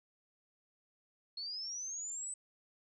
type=linear sweep; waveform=sine; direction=up; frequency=4284 to 8100 Hz; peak=-39 dBFS; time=1.37-2.34 s; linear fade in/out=5 ms; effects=none